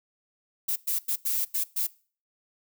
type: noise bursts at uneven times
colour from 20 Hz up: violet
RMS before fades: -27 dBFS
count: 6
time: 0.68-0.76 / 0.87-0.99 / 1.08-1.16 / 1.25-1.45 / 1.54-1.64 / 1.76-1.87 s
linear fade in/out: 10 ms
effects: noise-tail reverb RT60 0.4 s tail -21 dB re dry